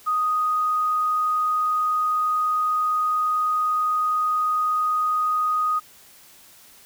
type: tone with quantisation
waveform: sine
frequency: 1244.5 Hz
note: D#6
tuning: in tune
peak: -19 dBFS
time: 0.06-5.8 s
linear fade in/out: 20 ms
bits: 8
effects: white hiss -50 dBFS RMS until 6.85 s